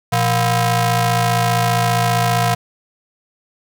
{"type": "ring-modulated tone", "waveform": "sawtooth", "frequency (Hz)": 293.7, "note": "D4", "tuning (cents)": 0, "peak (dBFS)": -7, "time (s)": [0.12, 2.55], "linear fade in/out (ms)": 10, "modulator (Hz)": 413, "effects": []}